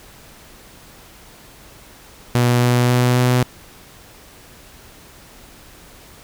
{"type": "tone with pitch steps", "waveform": "sawtooth", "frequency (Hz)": [121.7, 122.69, 123.68, 124.69], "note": ["B2", "B2", "B2", "B2"], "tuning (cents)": [-25, -11, 3, 17], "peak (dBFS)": -9, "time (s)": [2.35, 3.43], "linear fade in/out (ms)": 0, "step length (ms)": 270, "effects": ["pink hiss -44 dBFS RMS until 6.23 s"]}